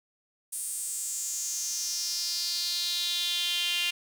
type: tone with high-pass filter sweep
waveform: sawtooth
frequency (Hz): 349.2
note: F4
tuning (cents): 0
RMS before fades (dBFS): -31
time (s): 0.52-3.91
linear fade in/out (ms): 10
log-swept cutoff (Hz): 9300 to 2800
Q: 4.8
effects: none